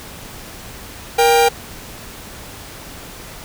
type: tone pair together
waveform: 45% pulse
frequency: 471.4 / 795 Hz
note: A#4 / G5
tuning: +19 / +24 cents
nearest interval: major sixth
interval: 905 cents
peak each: -13 dBFS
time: 1.18-1.49 s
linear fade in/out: 10 ms
effects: pink hiss -35 dBFS RMS until 3.44 s